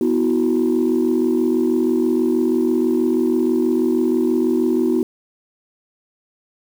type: chord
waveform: sine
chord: B suspended fourth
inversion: none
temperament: equal with one note detuned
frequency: 246.9 / 323.8 / 370 Hz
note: B3 / E4 / F#4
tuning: 0 / -31 / 0 cents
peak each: -18 dBFS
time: 0.01-5.03 s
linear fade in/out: 2 ms
effects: tanh soft clip ceiling -9 dBFS + 7-bit